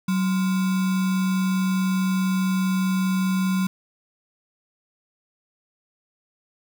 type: tone with sample-and-hold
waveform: sine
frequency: 187.6 Hz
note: F#3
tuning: 24 cents sharp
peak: -19 dBFS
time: 0.08-3.67 s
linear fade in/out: 5 ms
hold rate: 1225 Hz
effects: none